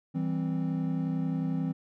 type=chord; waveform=triangle; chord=C major; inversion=first; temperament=equal; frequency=164.81 / 196 / 261.6 Hz; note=E3 / G3 / C4; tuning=0 / 0 / 0 cents; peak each=-28 / -34 / -30 dBFS; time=0.14-1.73 s; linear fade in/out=20 ms; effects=none

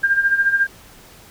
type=tone with tremolo; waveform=sine; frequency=1600 Hz; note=G6; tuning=35 cents sharp; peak=-11 dBFS; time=0.03-0.67 s; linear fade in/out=10 ms; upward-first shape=sine; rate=14 Hz; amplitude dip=70%; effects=pink hiss -45 dBFS RMS until 1.3 s

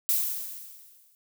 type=noise with exponential decay; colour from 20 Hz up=violet; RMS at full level=-23 dBFS; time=0.09-1.15 s; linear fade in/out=0 ms; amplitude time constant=230 ms; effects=none

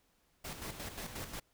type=noise with tremolo; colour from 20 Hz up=pink; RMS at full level=-42 dBFS; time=0.44-1.4 s; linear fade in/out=10 ms; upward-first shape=square; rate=5.6 Hz; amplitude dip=55%; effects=pink hiss -73 dBFS RMS until 1.53 s

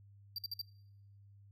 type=tone bursts; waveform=square; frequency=4699 Hz; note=D8; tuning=in tune; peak=-38 dBFS; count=4; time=0.36-0.615 s; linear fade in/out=2 ms; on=24 ms; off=53 ms; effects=noise-tail reverb RT60 0.9 s tail -25 dB re dry + added 100 Hz sine -57 dBFS peak until 1.51 s

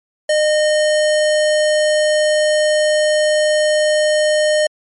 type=tone with sample-and-hold; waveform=sine; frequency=609 Hz; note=D#5; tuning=37 cents flat; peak=-11 dBFS; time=0.29-4.67 s; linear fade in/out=5 ms; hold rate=2450 Hz; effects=MP3 48 kbps

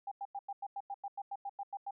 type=tone bursts; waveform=sine; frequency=799 Hz; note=G5; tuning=33 cents sharp; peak=-37 dBFS; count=14; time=0.07-1.909 s; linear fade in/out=5 ms; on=45 ms; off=93 ms; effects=none

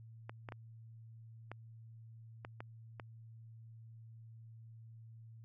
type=clicks; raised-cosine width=0.5 ms; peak=-30 dBFS; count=7; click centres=0.295 / 0.488 / 0.522 / 1.516 / 2.449 / 2.605 / 2.998 s; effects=added 113 Hz sine -52 dBFS peak until 5.44 s

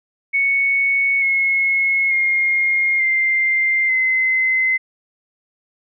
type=tone with pitch steps; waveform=sine; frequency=2217 / 2175 / 2134 / 2094 / 2054 Hz; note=C#7 / C#7 / C7 / C7 / C7; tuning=0 / -33 / +34 / +1 / -33 cents; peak=-14 dBFS; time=0.33-4.78 s; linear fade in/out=20 ms; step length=890 ms; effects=none

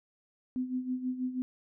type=tone with tremolo; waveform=sine; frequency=254.2 Hz; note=C4; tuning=50 cents flat; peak=-28 dBFS; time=0.56-1.42 s; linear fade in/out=0 ms; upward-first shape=sine; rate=6.2 Hz; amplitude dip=70%; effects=none

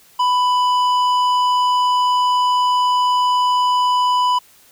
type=tone with tanh clipping; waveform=sine; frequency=994 Hz; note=B5; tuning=11 cents sharp; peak=-15 dBFS; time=0.19-4.39 s; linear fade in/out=10 ms; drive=11 dB; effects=white hiss -50 dBFS RMS until 4.71 s

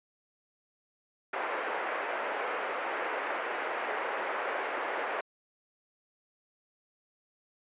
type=band-pass noise; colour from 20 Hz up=pink; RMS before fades=-34 dBFS; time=1.33-5.21 s; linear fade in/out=5 ms; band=440 to 2200 Hz; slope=24 dB/octave; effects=resampled to 8000 Hz

